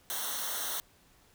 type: noise with comb filter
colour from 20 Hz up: white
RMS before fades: -35 dBFS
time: 0.1-0.8 s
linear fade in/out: 0 ms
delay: 0.41 ms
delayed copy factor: -0.85
effects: pink hiss -63 dBFS RMS until 1.34 s